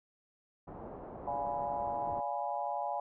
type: low-pass noise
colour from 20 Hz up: white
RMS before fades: -46 dBFS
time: 0.67-2.21 s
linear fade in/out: 10 ms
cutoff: 840 Hz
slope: 24 dB/octave
type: chord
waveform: sine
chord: D diminished seventh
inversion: none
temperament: equal with one note detuned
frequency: 577.9 / 698.5 / 830.6 / 987.8 Hz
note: D5 / F5 / Ab5 / Cb6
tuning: -28 / 0 / 0 / 0 cents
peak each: -40 / -38 / -36 / -41 dBFS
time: 1.27-3 s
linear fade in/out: 2 ms
effects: none